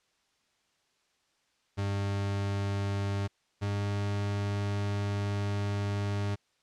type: tone pair in turn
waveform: 40% pulse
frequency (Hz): 100 / 101.4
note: G2 / G#2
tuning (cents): +35 / -41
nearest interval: unison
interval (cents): 24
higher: second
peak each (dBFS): -28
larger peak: neither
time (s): 1.77-3.28 / 3.61-6.36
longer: second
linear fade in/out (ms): 20
effects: white hiss -72 dBFS RMS until 6.62 s + low-pass 6000 Hz 12 dB/octave